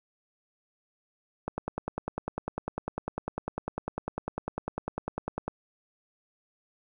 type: click train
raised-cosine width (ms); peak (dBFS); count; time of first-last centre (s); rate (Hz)
1; -17; 41; 1.48-5.48; 10
effects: none